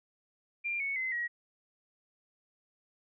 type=tone with pitch steps; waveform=sine; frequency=2386 / 2213 / 2053 / 1904.7 Hz; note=D7 / C#7 / C7 / A#6; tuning=+27 / -3 / -33 / +37 cents; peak=-31 dBFS; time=0.64-1.28 s; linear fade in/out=20 ms; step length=160 ms; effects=none